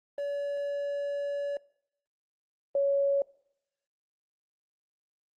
triangle / sine tone pair in turn, 570 / 558.6 Hz, C#5 / C#5, +48 / +13 cents, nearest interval unison, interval 35 cents, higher first, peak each -28 / -23 dBFS, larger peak second, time 0.18-1.57 / 2.75-3.22 s, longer first, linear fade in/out 2 ms, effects noise-tail reverb RT60 0.7 s tail -23 dB re dry + Opus 24 kbps

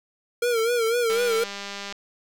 square tone with vibrato, 466.2 Hz, A#4, in tune, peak -21 dBFS, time 0.42-1.44 s, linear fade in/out 5 ms, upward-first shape sine, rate 4 Hz, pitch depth 80 cents each way
click train, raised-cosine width 0.2 ms, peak -17 dBFS, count 166, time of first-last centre 1.1-1.925 s, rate 200 Hz
effects none

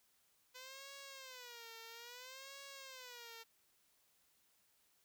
5% pulse tone with vibrato, 502 Hz, B4, 28 cents sharp, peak -40 dBFS, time 0.54-3.44 s, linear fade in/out 20 ms, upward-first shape sine, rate 0.6 Hz, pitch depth 170 cents each way, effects white hiss -75 dBFS RMS until 5.04 s

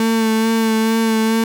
35% pulse tone with vibrato, 223.4 Hz, A3, 27 cents sharp, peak -12 dBFS, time 0-1.44 s, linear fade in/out 2 ms, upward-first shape sine, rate 2.3 Hz, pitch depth 20 cents each way, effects none

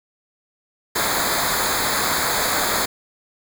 pink noise with comb filter, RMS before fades -21 dBFS, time 0.95-2.86 s, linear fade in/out 10 ms, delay 0.35 ms, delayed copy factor -0.85, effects none

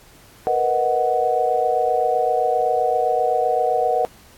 sine chord, B major seventh, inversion third, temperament equal, 466.2 / 493.9 / 622.3 / 740 Hz, A#4 / B4 / D#5 / F#5, 0 / 0 / 0 / 0 cents, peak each -24 / -23 / -24 / -19 dBFS, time 0.47-4.05 s, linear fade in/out 0 ms, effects pink hiss -49 dBFS RMS until 4.37 s + AAC 64 kbps

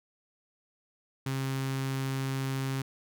sawtooth tone with notch filter, 134 Hz, C3, 42 cents sharp, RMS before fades -32 dBFS, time 1.26-2.82 s, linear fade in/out 5 ms, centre 600 Hz, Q 1.4, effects none

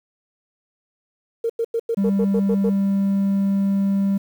sine tone bursts, 459.7 Hz, A#4, 24 cents flat, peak -18 dBFS, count 9, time 1.44-2.696 s, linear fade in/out 5 ms, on 56 ms, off 94 ms
triangle tone, 197.1 Hz, G3, 10 cents sharp, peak -14 dBFS, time 1.97-4.18 s, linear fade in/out 10 ms
effects tanh soft clip ceiling -10 dBFS + 8-bit

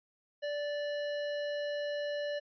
square tone, 584 Hz, D5, 10 cents flat, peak -34 dBFS, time 0.42-2.4 s, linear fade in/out 20 ms, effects resampled to 11025 Hz

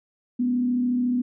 sine tone with frequency modulation, 246.9 Hz, B3, in tune, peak -20 dBFS, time 0.39-1.22 s, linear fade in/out 10 ms, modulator 34 Hz, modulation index 0.35, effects none

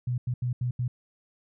sine tone bursts at uneven times, 123.47 Hz, B2, in tune, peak -25 dBFS, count 5, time 0.07-0.18 / 0.27-0.34 / 0.42-0.53 / 0.61-0.71 / 0.79-0.88 s, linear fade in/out 5 ms, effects none

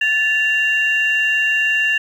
sine tone pair together, 1747.5 / 2774 Hz, A6 / F7, -12 / -12 cents, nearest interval minor sixth, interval 800 cents, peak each -16 dBFS, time 0.01-1.98 s, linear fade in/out 5 ms, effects tanh soft clip ceiling -8 dBFS + 8-bit

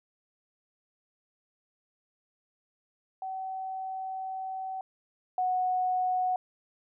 sine tone pair in turn, 760 / 736.7 Hz, F#5 / F#5, +46 / -8 cents, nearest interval minor second, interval 54 cents, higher first, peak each -33 / -25 dBFS, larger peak second, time 3.22-4.81 / 5.38-6.36 s, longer first, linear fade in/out 2 ms, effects none

